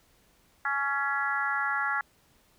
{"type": "harmonic tone with a mistuned harmonic", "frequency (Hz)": 280, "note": "C#4", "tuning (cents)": 18, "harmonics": [3, 4, 5, 6, 7], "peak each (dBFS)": [-34, -35, -30, -31, -36], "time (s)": [0.65, 2.01], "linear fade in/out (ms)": 2, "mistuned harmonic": 5, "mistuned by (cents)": -25, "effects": ["pink hiss -64 dBFS RMS until 2.58 s"]}